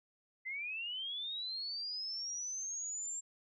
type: linear sweep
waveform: sine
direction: up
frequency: 2023 to 7459 Hz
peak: -38 dBFS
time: 0.45-3.21 s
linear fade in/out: 20 ms
effects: none